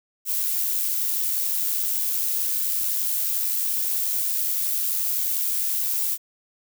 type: noise with amplitude modulation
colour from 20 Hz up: violet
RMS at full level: -23 dBFS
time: 0.25-6.18 s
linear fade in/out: 50 ms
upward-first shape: sine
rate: 91.5 Hz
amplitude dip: 30%
effects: none